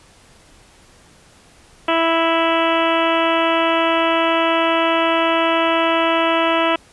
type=harmonic tone; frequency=329.6 Hz; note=E4; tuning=in tune; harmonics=1 / 2 / 3 / 4 / 5 / 6 / 7 / 8 / 9 / 10; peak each=-21 / -19 / -21 / -22 / -29 / -28 / -30 / -25 / -27 / -32 dBFS; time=1.88-6.76 s; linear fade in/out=5 ms; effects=pink hiss -49 dBFS RMS until 6.92 s + resampled to 24000 Hz